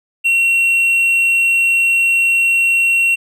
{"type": "tone", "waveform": "triangle", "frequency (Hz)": 2731, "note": "F7", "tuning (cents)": -39, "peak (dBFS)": -9, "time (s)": [0.24, 3.16], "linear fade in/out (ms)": 20, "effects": []}